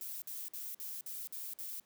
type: noise bursts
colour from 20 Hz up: violet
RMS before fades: -43 dBFS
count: 7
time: 0.01-1.798 s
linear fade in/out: 0 ms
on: 210 ms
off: 53 ms
effects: pink hiss -71 dBFS RMS until 1.85 s + high-pass 150 Hz 12 dB/octave